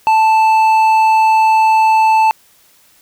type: tone with hard clipping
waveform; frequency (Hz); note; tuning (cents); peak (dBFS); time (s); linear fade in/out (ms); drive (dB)
sine; 880; A5; 0; -9; 0.07-2.31; 0; 6
effects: white hiss -50 dBFS RMS until 3.01 s